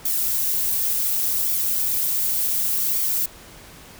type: noise with flanger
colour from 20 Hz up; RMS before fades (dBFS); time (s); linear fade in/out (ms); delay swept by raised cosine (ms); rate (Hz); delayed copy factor
violet; -22; 0.05-3.26; 5; 0.87 to 6.37; 0.68; +0.5
effects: pink hiss -44 dBFS RMS until 3.99 s